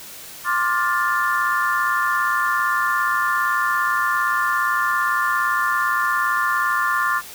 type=chord; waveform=sine; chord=D minor seventh; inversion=third; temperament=just; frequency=1057.2 / 1174.7 / 1409.6 / 1762 Hz; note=C6 / D6 / F6 / A6; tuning=+18 / 0 / +16 / +2 cents; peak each=-23 dBFS; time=0.44-7.22 s; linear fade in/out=50 ms; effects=white hiss -38 dBFS RMS until 7.34 s